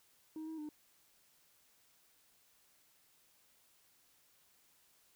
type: tone with pitch steps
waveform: sine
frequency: 314.4 / 319.4 / 301.8 Hz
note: D#4 / D#4 / D4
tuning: +18 / +45 / +47 cents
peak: -39 dBFS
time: 0.36-0.69 s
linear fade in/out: 2 ms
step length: 110 ms
effects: tanh soft clip ceiling -41 dBFS + white hiss -70 dBFS RMS until 5.15 s